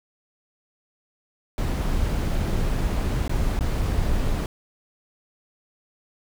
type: noise with dropouts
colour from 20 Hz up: brown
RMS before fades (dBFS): -23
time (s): 1.58-4.46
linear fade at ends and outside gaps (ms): 1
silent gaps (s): 3.279-3.294 / 3.591-3.608
effects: none